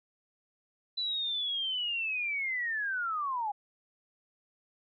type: linear sweep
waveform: sine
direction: down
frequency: 4000 to 799 Hz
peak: -30 dBFS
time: 0.97-3.52 s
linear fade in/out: 10 ms
effects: none

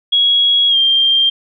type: tone with pitch glide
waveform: sine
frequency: 3322 to 3183 Hz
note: G#7 to G7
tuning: 0 to +26 cents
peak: -9 dBFS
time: 0.12-1.3 s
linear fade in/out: 10 ms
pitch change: -74 cents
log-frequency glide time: 0.69-0.77 s
effects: none

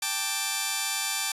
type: chord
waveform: 5% pulse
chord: G suspended second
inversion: none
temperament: just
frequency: 784 / 882 / 1176 Hz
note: G5 / A5 / D6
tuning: 0 / +4 / +2 cents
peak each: -21 dBFS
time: 0.02-1.32 s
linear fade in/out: 5 ms
effects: resampled to 32000 Hz

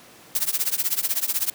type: noise with tremolo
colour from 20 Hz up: blue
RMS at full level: -20 dBFS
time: 0.35-1.5 s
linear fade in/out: 2 ms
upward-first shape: triangle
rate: 16 Hz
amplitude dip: 100%
effects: pink hiss -48 dBFS RMS until 1.54 s + high-pass 150 Hz 12 dB/octave

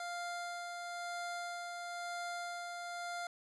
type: tone with tremolo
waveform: 25% pulse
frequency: 698.5 Hz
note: F5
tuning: in tune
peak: -35 dBFS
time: 0-3.27 s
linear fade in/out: 2 ms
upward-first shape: sine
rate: 1 Hz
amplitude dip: 30%
effects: resampled to 22050 Hz + 12-bit

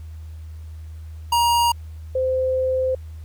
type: tone pair in turn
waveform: square / sine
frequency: 945 / 518 Hz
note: A#5 / C5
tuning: +23 / -17 cents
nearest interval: minor seventh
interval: 1040 cents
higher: first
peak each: -16 / -18 dBFS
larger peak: first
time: 1.32-1.72 / 2.15-2.95 s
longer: second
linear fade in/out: 5 ms
effects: added 79 Hz sine -33 dBFS peak until 3.24 s + pink hiss -57 dBFS RMS until 3.24 s

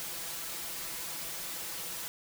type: noise with comb filter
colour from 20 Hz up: white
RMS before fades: -39 dBFS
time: 0-2.08 s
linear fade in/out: 0 ms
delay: 6 ms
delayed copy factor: +0.85
effects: none

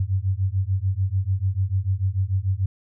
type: beating tone pair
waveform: sine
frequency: 92.4 / 99.2 Hz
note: F#2 / G2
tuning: -2 / +21 cents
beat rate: 6.8 Hz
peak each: -23 dBFS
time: 0-2.66 s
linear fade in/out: 5 ms
effects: none

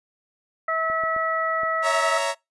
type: harmonic tone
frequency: 648 Hz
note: E5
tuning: 30 cents flat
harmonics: 1 / 2 / 3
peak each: -27 / -24 / -28 dBFS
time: 0.68-2.18 s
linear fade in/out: 5 ms
type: clicks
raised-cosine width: 2 ms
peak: -28 dBFS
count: 4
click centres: 0.9 / 1.037 / 1.164 / 1.634 s
type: chord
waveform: sawtooth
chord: A# diminished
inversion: first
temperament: equal with one note detuned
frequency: 557.9 / 659.3 / 932.3 Hz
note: C#5 / E5 / A#5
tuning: +11 / 0 / 0 cents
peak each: -23 dBFS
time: 1.82-2.35 s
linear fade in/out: 50 ms
effects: noise-tail reverb RT60 0.2 s tail -24 dB re dry + resampled to 24000 Hz

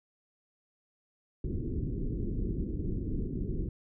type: low-pass noise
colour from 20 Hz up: pink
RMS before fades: -33 dBFS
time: 1.44-3.69 s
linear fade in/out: 2 ms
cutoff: 390 Hz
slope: 48 dB/octave
effects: none

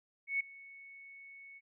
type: tone with ADSR envelope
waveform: sine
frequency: 2213 Hz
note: C#7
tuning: 3 cents flat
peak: -28 dBFS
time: 0.27-1.61 s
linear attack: 130 ms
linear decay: 10 ms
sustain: -22 dB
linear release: 40 ms
effects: none

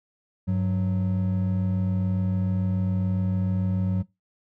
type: tone pair together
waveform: triangle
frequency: 98 / 185 Hz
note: G2 / F#3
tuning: 0 / 0 cents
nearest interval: major seventh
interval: 1100 cents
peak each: -22 dBFS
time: 0.47-4.03 s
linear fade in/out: 20 ms
effects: noise-tail reverb RT60 0.2 s tail -20 dB re dry + tanh soft clip ceiling -12 dBFS

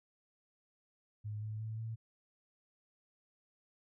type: tone with pitch steps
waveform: sine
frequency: 105.7 / 107.92 / 110.19 / 112.5 Hz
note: G#2 / A2 / A2 / A2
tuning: +31 / -33 / +3 / +39 cents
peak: -38 dBFS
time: 1.24-1.96 s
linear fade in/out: 20 ms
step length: 180 ms
effects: none

